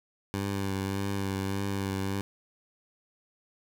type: tone with vibrato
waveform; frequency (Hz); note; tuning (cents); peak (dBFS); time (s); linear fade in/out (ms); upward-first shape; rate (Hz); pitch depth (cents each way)
15% pulse; 98; G2; 0; -23; 0.34-2.21; 0; sine; 1.7; 28
effects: none